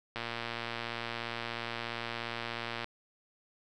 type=click train; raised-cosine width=0.3 ms; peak=-20 dBFS; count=315; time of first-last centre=0.16-2.844 s; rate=117 Hz; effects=none